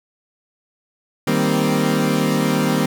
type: chord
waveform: 30% pulse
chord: C minor seventh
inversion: first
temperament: equal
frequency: 155.56 / 196 / 233.1 / 261.6 Hz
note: Eb3 / G3 / Bb3 / C4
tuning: 0 / 0 / 0 / 0 cents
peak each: -19 dBFS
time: 1.27-2.86 s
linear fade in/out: 5 ms
effects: none